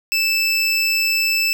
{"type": "tone", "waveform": "25% pulse", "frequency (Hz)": 2637, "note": "E7", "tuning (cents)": 0, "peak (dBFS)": -12, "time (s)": [0.12, 1.53], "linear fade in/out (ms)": 0, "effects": []}